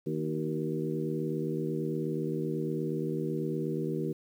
harmonic tone with a mistuned harmonic, 78.7 Hz, D#2, 20 cents sharp, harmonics 2 / 3 / 4 / 5 / 6, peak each -34 / -37 / -36 / -35 / -39 dBFS, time 0.06-4.13 s, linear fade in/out 10 ms, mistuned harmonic 5, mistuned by -47 cents, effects 10-bit

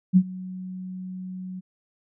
sine tone with ADSR envelope, 185 Hz, F#3, in tune, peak -10 dBFS, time 0.13-1.61 s, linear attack 35 ms, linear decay 61 ms, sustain -22 dB, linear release 23 ms, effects none

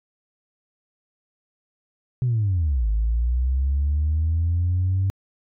sine linear two-way sweep, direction down then up, 129.3 to 51.91 to 97.1 Hz, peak -17 dBFS, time 2.22-5.1 s, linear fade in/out 0 ms, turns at 2.88 s, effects tanh soft clip ceiling -15 dBFS

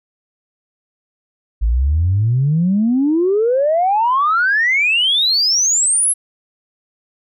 sine exponential sweep, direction up, 51.91 to 11175 Hz, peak -11 dBFS, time 1.61-6.14 s, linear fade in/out 20 ms, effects tanh soft clip ceiling -7 dBFS

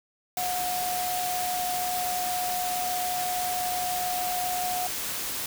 sine tone in noise, 725 Hz, F#5, 35 cents flat, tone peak -28 dBFS, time 0.37-4.87 s, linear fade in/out 2 ms, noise white, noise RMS -32 dBFS, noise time 0.37-5.46 s, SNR +1 dB, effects none

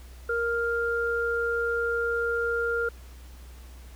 sine tone pair together, 467.2 / 1400 Hz, A#4 / F6, +4 / +4 cents, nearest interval octave + perfect fifth, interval 1900 cents, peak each -27 dBFS, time 0.29-2.89 s, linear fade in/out 5 ms, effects added 62 Hz sine -43 dBFS peak until 3.95 s + pink hiss -54 dBFS RMS until 3.95 s

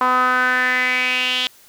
sawtooth tone with band-pass filter sweep, 252.7 Hz, B3, 40 cents sharp, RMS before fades -18 dBFS, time 0.01-1.47 s, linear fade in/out 0 ms, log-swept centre 1100 to 3300 Hz, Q 5.2, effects white hiss -49 dBFS RMS until 1.68 s

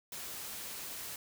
white noise, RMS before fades -43 dBFS, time 0.12-1.16 s, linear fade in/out 2 ms, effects none

